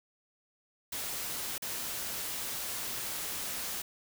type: noise with dropouts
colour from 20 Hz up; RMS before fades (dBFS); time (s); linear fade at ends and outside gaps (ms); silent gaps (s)
white; -37; 0.92-3.82; 5; 1.581-1.621
effects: none